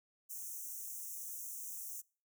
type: high-pass noise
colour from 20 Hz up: white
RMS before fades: -45 dBFS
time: 0.29-2.02 s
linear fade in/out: 20 ms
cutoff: 5800 Hz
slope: 96 dB/octave
effects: noise-tail reverb RT60 0.4 s tail -25 dB re dry